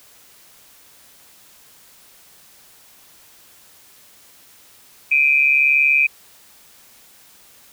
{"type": "tone pair together", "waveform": "sine", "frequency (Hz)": [2371, 2512], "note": ["D7", "D#7"], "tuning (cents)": [16, 16], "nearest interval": "minor second", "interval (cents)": 100, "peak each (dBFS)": -15, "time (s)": [5.11, 6.07], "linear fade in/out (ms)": 10, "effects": ["white hiss -49 dBFS RMS until 7.72 s"]}